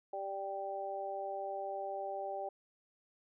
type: harmonic tone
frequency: 196 Hz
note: G3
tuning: in tune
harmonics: 2 / 3 / 4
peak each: -45 / -41 / -40 dBFS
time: 0.13-2.49 s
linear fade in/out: 5 ms
effects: none